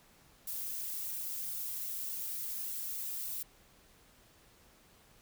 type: noise with flanger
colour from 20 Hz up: violet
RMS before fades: -39 dBFS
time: 0.47-3.43 s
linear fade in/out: 5 ms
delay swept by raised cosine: 1.4 to 2.5 ms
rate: 3.6 Hz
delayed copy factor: +0.95
effects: pink hiss -63 dBFS RMS until 5.21 s